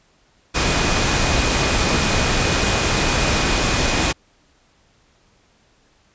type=tone in noise; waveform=sine; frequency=2476 Hz; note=D#7; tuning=9 cents flat; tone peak=-29 dBFS; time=0.54-4.13 s; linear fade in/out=20 ms; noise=pink; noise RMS=-18 dBFS; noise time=0.54-4.13 s; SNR=-14 dB; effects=pink hiss -58 dBFS RMS until 6.14 s + resampled to 16000 Hz